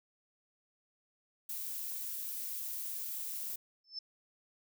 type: noise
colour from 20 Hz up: violet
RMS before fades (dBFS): -40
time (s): 1.49-3.56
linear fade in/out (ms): 5
type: tone with exponential growth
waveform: sine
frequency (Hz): 5274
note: E8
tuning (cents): 0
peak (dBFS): -35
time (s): 3.84-3.99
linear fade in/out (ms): 5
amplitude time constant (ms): 32
effects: none